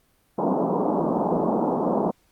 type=band-pass noise; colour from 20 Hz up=pink; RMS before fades=-23 dBFS; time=0.38-2.11 s; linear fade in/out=5 ms; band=170 to 1000 Hz; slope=48 dB/octave; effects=pink hiss -64 dBFS RMS until 2.31 s + Opus 32 kbps